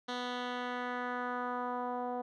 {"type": "tone with low-pass filter sweep", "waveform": "10% pulse", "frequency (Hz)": 246.9, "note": "B3", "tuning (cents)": 0, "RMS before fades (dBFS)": -37, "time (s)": [0.08, 2.22], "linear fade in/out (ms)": 10, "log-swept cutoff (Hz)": [4100, 710], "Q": 1.8, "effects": []}